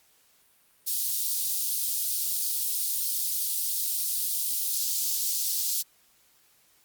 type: high-pass noise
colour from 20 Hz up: white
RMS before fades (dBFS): -28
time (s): 0.86-5.83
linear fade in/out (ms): 20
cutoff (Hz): 4100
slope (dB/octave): 24
effects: white hiss -63 dBFS RMS until 6.84 s + Opus 48 kbps